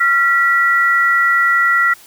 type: tone pair together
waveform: sine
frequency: 1375.3 / 1945 Hz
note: F6 / B6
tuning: -27 / -27 cents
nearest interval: tritone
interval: 600 cents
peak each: -13 dBFS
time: 0-1.94 s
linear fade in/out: 10 ms
effects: white hiss -43 dBFS RMS until 2.06 s